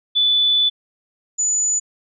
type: tone pair in turn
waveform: sine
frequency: 3481 / 6962 Hz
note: A7 / A8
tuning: -19 / -19 cents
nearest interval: octave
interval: 1200 cents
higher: second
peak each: -13 / -16 dBFS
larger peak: first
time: 0.15-0.7 / 1.38-1.8 s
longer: first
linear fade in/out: 20 ms
effects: none